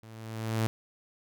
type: tone with level ramp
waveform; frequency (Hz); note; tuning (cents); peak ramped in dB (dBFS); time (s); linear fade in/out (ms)
sawtooth; 111.4; A2; +22; -44 to -20; 0.03-0.67; 0
effects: none